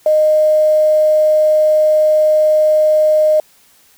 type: tone with quantisation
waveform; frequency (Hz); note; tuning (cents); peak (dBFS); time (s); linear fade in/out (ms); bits
sine; 616; D#5; -17; -8; 0.06-3.4; 2; 6
effects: white hiss -50 dBFS RMS until 3.97 s